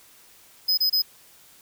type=tone bursts; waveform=square; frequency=5040 Hz; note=D#8; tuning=21 cents sharp; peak=-19 dBFS; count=3; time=0.68-1.022 s; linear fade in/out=10 ms; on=96 ms; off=27 ms; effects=white hiss -53 dBFS RMS until 1.61 s